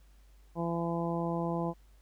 harmonic tone, 168.9 Hz, E3, 42 cents sharp, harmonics 1 / 2 / 3 / 4 / 5 / 6, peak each -33 / -36 / -38 / -39 / -40 / -41 dBFS, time 0.55-1.74 s, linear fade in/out 50 ms, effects added 50 Hz sine -56 dBFS peak until 2.01 s + pink hiss -69 dBFS RMS until 2.01 s

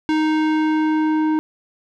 square tone with low-pass filter sweep, 311.1 Hz, D#4, in tune, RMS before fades -18 dBFS, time 0.09-1.39 s, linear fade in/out 0 ms, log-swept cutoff 3600 to 1100 Hz, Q 0.76, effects none

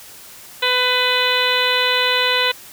harmonic tone, 500 Hz, B4, 21 cents sharp, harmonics 1 / 2 / 3 / 4 / 5 / 6 / 7 / 8, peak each -23 / -23 / -23 / -23 / -23 / -23 / -23 / -23 dBFS, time 0.62-2.52 s, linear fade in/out 10 ms, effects white hiss -40 dBFS RMS until 2.72 s

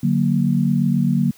sine chord, D augmented, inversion none, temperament equal, 146.83 / 185 / 233.1 Hz, D3 / F#3 / A#3, 0 / 0 / 0 cents, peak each -19 dBFS, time 0.03-1.31 s, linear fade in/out 5 ms, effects white hiss -50 dBFS RMS until 1.37 s + high-pass 80 Hz 12 dB/octave

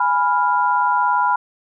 sine chord, F diminished, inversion first, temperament equal, 830.6 / 987.8 / 1396.9 Hz, Ab5 / Cb6 / F6, 0 / 0 / 0 cents, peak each -21 / -16 / -22 dBFS, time 0-1.36 s, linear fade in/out 5 ms, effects none

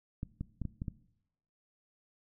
clicks, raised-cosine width 5 ms, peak -24 dBFS, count 6, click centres 0.231 / 0.41 / 0.617 / 0.653 / 0.819 / 0.882 s, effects noise-tail reverb RT60 0.8 s tail -19 dB re dry

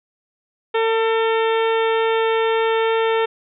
harmonic tone, 449.8 Hz, A4, 38 cents sharp, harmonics 1 / 2 / 3 / 4 / 5 / 6 / 7 / 8, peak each -17 / -23 / -27 / -29 / -31 / -33 / -34 / -35 dBFS, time 0.74-3.26 s, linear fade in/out 10 ms, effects none

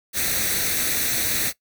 white noise with comb filter, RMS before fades -23 dBFS, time 0.13-1.53 s, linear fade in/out 50 ms, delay 0.49 ms, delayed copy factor +0.65, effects noise-tail reverb RT60 0.1 s tail -18 dB re dry

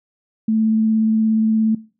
sine tone with vibrato, 220 Hz, A3, in tune, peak -14 dBFS, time 0.48-1.75 s, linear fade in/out 5 ms, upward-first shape sine, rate 17 Hz, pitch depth 12 cents each way, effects noise-tail reverb RT60 0.4 s tail -21 dB re dry

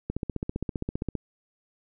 click train, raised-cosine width 3 ms, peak -16 dBFS, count 17, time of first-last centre 0.1-1.153 s, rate 15.2 Hz, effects none

